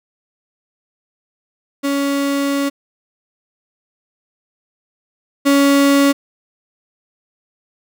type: tone pair in turn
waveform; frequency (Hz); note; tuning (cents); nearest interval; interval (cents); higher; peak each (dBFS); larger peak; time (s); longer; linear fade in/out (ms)
35% pulse; 280 / 280; C#4 / C#4; +18 / +18; unison; 0; neither; -14 / -8; second; 1.83-2.7 / 5.45-6.13; first; 20
effects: none